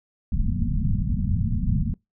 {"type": "low-pass noise", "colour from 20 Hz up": "pink", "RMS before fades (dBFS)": -23, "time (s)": [0.32, 1.94], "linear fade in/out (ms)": 2, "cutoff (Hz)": 240, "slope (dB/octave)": 96, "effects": ["noise-tail reverb RT60 0.2 s tail -24 dB re dry"]}